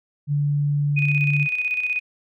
sine tone, 145 Hz, D3, 22 cents flat, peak -18 dBFS, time 0.27-1.48 s, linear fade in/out 50 ms
sine tone with tremolo, 2489 Hz, D#7, in tune, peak -19 dBFS, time 0.96-2 s, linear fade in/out 20 ms, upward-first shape square, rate 16 Hz, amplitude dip 50%
effects none

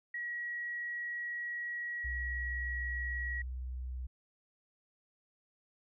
sine tone, 1913 Hz, A#6, 44 cents sharp, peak -36 dBFS, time 0.14-3.42 s, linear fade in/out 5 ms
sine tone with vibrato, 63.1 Hz, B1, 38 cents sharp, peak -37 dBFS, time 2.04-4.07 s, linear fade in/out 10 ms, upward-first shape sine, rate 19 Hz, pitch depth 34 cents each way
effects none

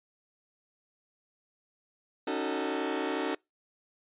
sawtooth chord, D# half-diminished seventh, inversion third, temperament just, 280 / 311.1 / 373.4 / 448 Hz, C#4 / D#4 / F#4 / A4, +18 / 0 / +16 / +31 cents, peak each -31 dBFS, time 2.27-3.35 s, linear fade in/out 5 ms, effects noise-tail reverb RT60 0.2 s tail -26 dB re dry + resampled to 8000 Hz

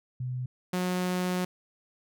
sine / sawtooth tone pair in turn, 126.3 / 181.46 Hz, B2 / F#3, +39 / -33 cents, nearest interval tritone, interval 628 cents, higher second, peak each -30 / -23 dBFS, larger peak second, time 0.2-0.46 / 0.73-1.45 s, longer second, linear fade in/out 5 ms, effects none

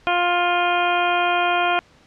harmonic tone, 351.8 Hz, F4, 13 cents sharp, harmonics 1 / 2 / 3 / 4 / 5 / 6 / 7 / 8 / 9, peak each -27 / -20 / -25 / -24 / -35 / -35 / -25 / -36 / -30 dBFS, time 0.07-1.79 s, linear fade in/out 0 ms, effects pink hiss -53 dBFS RMS until 2.06 s + low-pass 5000 Hz 12 dB/octave

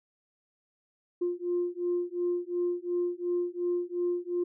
sine beating tone pair, 350.8 / 353.6 Hz, F4 / F4, +8 / +22 cents, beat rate 2.8 Hz, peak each -30 / -30 dBFS, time 1.21-4.44 s, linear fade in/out 10 ms, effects tanh soft clip ceiling -21 dBFS

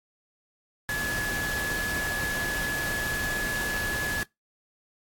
sine tone in noise, 1700 Hz, G#6, 40 cents sharp, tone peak -28 dBFS, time 0.89-4.23 s, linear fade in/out 0 ms, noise pink, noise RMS -33 dBFS, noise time 0.89-4.23 s, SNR +2 dB, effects noise-tail reverb RT60 0.2 s tail -25 dB re dry + AAC 64 kbps

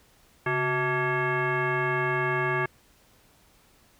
sine tone with frequency modulation, 647 Hz, E5, 32 cents flat, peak -23 dBFS, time 0.46-2.66 s, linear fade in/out 5 ms, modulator 509 Hz, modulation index 2.9, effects pink hiss -60 dBFS RMS until 3.99 s

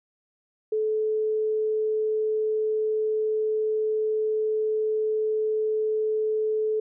sine tone, 432.9 Hz, A4, 28 cents flat, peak -22 dBFS, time 0.72-6.8 s, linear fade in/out 5 ms, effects none

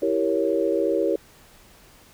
sine chord, E diminished seventh, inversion none, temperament equal, 329.6 / 392 / 466.2 / 554.4 Hz, E4 / G4 / Bb4 / Db5, 0 / 0 / 0 / 0 cents, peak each -25 dBFS, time 0.02-1.16 s, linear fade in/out 5 ms, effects pink hiss -52 dBFS RMS until 2.13 s

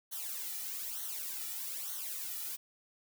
blue noise with flanger, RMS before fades -40 dBFS, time 0.11-2.57 s, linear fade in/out 20 ms, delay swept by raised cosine 0.4 to 1.9 ms, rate 1.1 Hz, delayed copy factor -0.85, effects none

